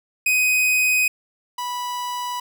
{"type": "tone pair in turn", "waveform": "45% pulse", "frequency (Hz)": [2506, 983.7], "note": ["D#7", "B5"], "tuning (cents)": [12, -7], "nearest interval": "octave + major third", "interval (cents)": 1619, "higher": "first", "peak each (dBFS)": [-16, -25], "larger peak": "first", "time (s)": [[0.26, 1.08], [1.58, 2.4]], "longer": "neither", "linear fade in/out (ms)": 5, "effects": []}